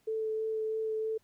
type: tone with vibrato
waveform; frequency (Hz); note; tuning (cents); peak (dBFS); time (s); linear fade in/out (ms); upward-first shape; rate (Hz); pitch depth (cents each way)
sine; 438.9; A4; -4; -30; 0.07-1.18; 10; sine; 3.1; 10
effects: pink hiss -71 dBFS RMS until 1.23 s